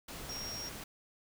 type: tone in noise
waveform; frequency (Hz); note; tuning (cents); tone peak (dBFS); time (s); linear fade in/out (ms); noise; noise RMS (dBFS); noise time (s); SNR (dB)
sine; 5588; F8; 0; -40; 0.29-0.69; 5; pink; -45; 0.08-0.84; +2
effects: none